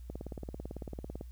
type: click train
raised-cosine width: 2 ms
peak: -27 dBFS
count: 21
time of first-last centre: 0.1-1.211 s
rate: 18 Hz
effects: added 60 Hz sine -44 dBFS peak until 1.31 s + white hiss -69 dBFS RMS until 1.31 s